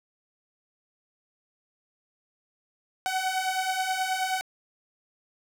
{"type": "beating tone pair", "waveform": "sawtooth", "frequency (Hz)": [746, 755.4], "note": ["F#5", "F#5"], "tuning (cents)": [14, 36], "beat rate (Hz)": 9.4, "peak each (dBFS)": [-27, -24], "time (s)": [3.06, 4.41], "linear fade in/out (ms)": 0, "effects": ["low-pass 12000 Hz 12 dB/octave", "8-bit"]}